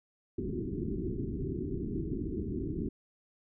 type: low-pass noise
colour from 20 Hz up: white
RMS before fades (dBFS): -35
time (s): 0.38-2.89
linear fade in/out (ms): 5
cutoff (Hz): 400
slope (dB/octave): 96
effects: none